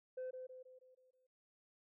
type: tone with echo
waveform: sine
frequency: 512 Hz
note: C5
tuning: 38 cents flat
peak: -39 dBFS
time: 0.17-0.31 s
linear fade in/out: 10 ms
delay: 160 ms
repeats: 6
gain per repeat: -6 dB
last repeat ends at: 1.27 s
effects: tanh soft clip ceiling -40 dBFS